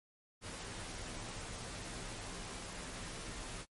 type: noise with comb filter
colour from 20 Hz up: pink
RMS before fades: -45 dBFS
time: 0.41-3.66 s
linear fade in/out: 50 ms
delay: 14 ms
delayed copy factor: -0.65
effects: noise-tail reverb RT60 0.1 s tail -25 dB re dry + MP3 48 kbps